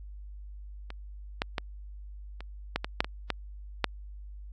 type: clicks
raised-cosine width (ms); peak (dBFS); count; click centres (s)
0.3; -24 / -11 / -13 / -26 / -11 / -15 / -7 / -17 / -11 / -7; 10; 0.904 / 1.419 / 1.582 / 2.406 / 2.76 / 2.845 / 3.005 / 3.045 / 3.303 / 3.843
effects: added 50 Hz sine -41 dBFS peak until 4.52 s + AAC 32 kbps